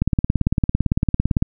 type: click train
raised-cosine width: 5 ms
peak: -4 dBFS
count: 26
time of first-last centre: 0.02-1.424 s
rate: 17.8 Hz
effects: none